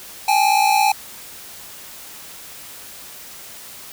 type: tone pair together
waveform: square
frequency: 794.9 / 853 Hz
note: G5 / G#5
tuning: +24 / +46 cents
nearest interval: minor second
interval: 122 cents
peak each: -17 dBFS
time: 0.28-0.92 s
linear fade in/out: 5 ms
effects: white hiss -38 dBFS RMS until 3.92 s